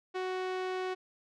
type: tone with low-pass filter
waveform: sawtooth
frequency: 371.1 Hz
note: F#4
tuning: 5 cents sharp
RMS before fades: -35 dBFS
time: 0.14-0.95 s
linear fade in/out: 20 ms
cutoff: 3600 Hz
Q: 0.66
effects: none